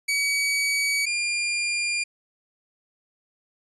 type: tone pair in turn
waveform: sawtooth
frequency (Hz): 2270 / 2400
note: C#7 / D7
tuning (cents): +41 / +37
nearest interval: minor second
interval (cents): 96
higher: second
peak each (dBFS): -18 / -20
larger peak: first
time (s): 0.08-1.06 / 1.06-2.04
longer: neither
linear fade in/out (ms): 10
effects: resampled to 24000 Hz